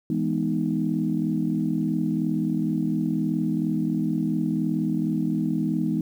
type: chord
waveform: sine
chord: E major seventh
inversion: none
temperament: equal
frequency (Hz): 164.81 / 207.7 / 246.9 / 311.1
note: E3 / G#3 / B3 / D#4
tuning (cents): 0 / 0 / 0 / 0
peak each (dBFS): -27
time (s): 0.1-6.01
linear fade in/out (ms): 2
effects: tanh soft clip ceiling -11 dBFS + 9-bit